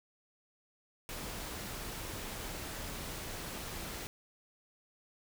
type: noise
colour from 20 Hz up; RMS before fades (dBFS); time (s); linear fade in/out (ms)
pink; -42; 1.09-4.07; 0
effects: none